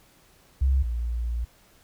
sine tone pair in turn, 66.6 / 58.61 Hz, C2 / A#1, +31 / +10 cents, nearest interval major second, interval 221 cents, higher first, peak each -18 / -25 dBFS, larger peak first, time 0.61-0.83 / 0.83-1.45 s, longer second, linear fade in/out 10 ms, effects pink hiss -58 dBFS RMS until 1.83 s

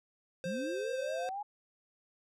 square tone with vibrato, 523.3 Hz, C5, in tune, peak -37 dBFS, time 0.44-1.29 s, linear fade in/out 0 ms, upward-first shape sine, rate 4.8 Hz, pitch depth 20 cents each way
sine linear sweep, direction up, 160 to 843 Hz, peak -36 dBFS, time 0.45-1.43 s, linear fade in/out 10 ms
effects low-pass 8000 Hz 12 dB/octave

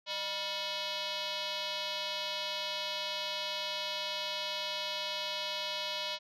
sine tone with frequency modulation, 183 Hz, F#3, 19 cents flat, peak -32 dBFS, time 0.06-6.19 s, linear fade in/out 50 ms, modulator 791 Hz, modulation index 5.6, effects tanh soft clip ceiling -31 dBFS

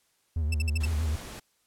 triangle tone with vibrato, 77.78 Hz, D#2, in tune, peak -23 dBFS, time 0.36-1.16 s, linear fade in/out 5 ms, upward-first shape sine, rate 7.8 Hz, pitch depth 96 cents each way
sawtooth tone bursts, 2652 Hz, E7, 10 cents sharp, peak -27 dBFS, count 5, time 0.52-0.855 s, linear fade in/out 5 ms, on 23 ms, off 55 ms
pink noise, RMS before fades -42 dBFS, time 0.8-1.4 s, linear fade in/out 10 ms
effects white hiss -70 dBFS RMS until 1.66 s + low-pass 12000 Hz 12 dB/octave

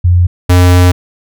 sine / square tone pair in turn, 88.4 / 89.53 Hz, F2 / F2, +22 / +44 cents, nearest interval unison, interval 22 cents, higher second, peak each -4 dBFS, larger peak neither, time 0.04-0.27 / 0.49-0.92 s, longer second, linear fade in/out 10 ms, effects none

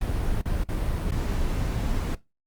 brown noise with dropouts, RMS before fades -26 dBFS, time 0.01-2.15 s, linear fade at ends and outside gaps 5 ms, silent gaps 0.415-0.455 / 0.639-0.687 / 1.11-1.118 s, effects noise-tail reverb RT60 0.2 s tail -18 dB re dry + Opus 32 kbps

